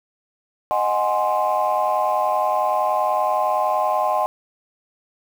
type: chord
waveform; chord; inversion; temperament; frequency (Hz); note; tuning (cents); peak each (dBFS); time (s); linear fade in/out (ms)
sine; Ab dominant seventh; second; equal with one note detuned; 619.7 / 740 / 830.6 / 1046.5; Eb5 / Gb5 / Ab5 / C6; -7 / 0 / 0 / 0; -22; 0.71-4.26; 0
effects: tanh soft clip ceiling -10 dBFS + 7-bit